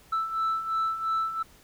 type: beating tone pair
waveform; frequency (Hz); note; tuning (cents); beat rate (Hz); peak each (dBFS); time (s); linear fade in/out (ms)
sine; 1318.5 / 1321.4; E6 / E6; 0 / +4; 2.9; -30 / -25; 0.12-1.43; 10
effects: tanh soft clip ceiling -22 dBFS + pink hiss -56 dBFS RMS until 1.63 s